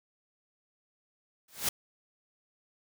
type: noise with exponential growth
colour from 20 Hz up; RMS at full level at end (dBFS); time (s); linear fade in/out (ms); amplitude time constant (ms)
white; -25; 1.48-1.69; 5; 45
effects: none